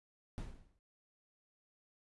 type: noise with exponential decay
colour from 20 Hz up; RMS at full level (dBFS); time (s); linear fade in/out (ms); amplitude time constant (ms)
brown; -38; 0.38-0.79; 0; 88
effects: resampled to 24000 Hz